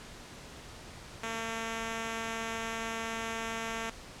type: tone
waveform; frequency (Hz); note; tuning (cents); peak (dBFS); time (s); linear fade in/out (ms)
5% pulse; 226.3; A3; +49; -23; 1.23-3.9; 5
effects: pink hiss -48 dBFS RMS until 4.2 s + low-pass 8000 Hz 12 dB/octave